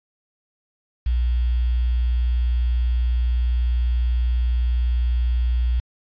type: tone with quantisation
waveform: sine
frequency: 60.4 Hz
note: B1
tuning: 38 cents flat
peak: -17 dBFS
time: 1.06-5.8 s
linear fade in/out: 5 ms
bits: 7
effects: resampled to 11025 Hz